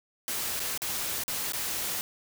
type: noise with dropouts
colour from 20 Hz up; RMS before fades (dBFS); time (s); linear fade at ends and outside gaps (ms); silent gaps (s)
white; -32; 0.28-2.01; 0; 0.595-0.602 / 0.776-0.819 / 1.236-1.28 / 1.521-1.534
effects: none